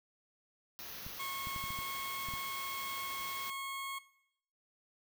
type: band-stop noise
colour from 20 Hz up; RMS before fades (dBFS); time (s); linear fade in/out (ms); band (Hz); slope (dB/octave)
white; -46; 0.79-3.5; 0; 6500 to 11000; 96
type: clicks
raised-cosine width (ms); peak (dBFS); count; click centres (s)
5; -34; 8; 1.065 / 1.471 / 1.562 / 1.64 / 1.705 / 1.789 / 2.287 / 2.338
type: tone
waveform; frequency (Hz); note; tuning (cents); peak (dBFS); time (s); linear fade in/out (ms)
20% pulse; 1091; C#6; -28; -34; 1.19-3.99; 10
effects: noise-tail reverb RT60 0.7 s tail -17 dB re dry